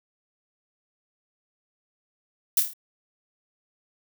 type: noise with echo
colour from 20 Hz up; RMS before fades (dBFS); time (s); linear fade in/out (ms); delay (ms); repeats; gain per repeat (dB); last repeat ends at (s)
violet; -19; 2.57-2.6; 2; 27; 5; -5; 2.735
effects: none